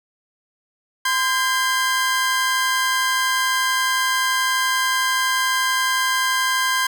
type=tone pair together; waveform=sawtooth; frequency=1029.5 / 1600 Hz; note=C6 / G6; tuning=-28 / +35 cents; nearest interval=minor sixth; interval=763 cents; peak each=-17 dBFS; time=1.05-6.87 s; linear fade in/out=5 ms; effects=none